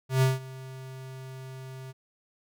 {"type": "tone with ADSR envelope", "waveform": "square", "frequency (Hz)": 131.3, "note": "C3", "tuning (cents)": 6, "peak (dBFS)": -19, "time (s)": [0.09, 1.93], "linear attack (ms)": 130, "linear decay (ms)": 170, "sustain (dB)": -21, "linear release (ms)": 28, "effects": []}